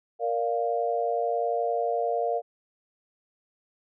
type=chord; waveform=sine; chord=Bb major; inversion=none; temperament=equal; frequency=466.2 / 587.3 / 698.5 Hz; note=Bb4 / D5 / F5; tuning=0 / 0 / 0 cents; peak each=-28 / -31 / -27 dBFS; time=0.19-2.42 s; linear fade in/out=50 ms; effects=none